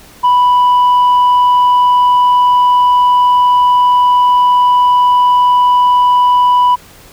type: tone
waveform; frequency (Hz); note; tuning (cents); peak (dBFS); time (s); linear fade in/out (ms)
sine; 987.8; B5; 0; -3; 0.23-6.76; 20
effects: tanh soft clip ceiling -5 dBFS + pink hiss -39 dBFS RMS until 7.12 s